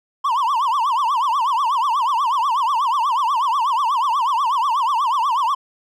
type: tone with vibrato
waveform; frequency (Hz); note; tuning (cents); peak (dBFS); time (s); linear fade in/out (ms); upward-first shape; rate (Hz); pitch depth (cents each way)
triangle; 1020; C6; -44; -14; 0.24-5.55; 10; triangle; 8.2; 280
effects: none